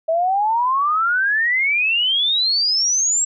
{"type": "exponential sweep", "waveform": "sine", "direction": "up", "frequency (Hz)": [636, 7690], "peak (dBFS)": -15, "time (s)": [0.08, 3.25], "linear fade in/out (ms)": 10, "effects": []}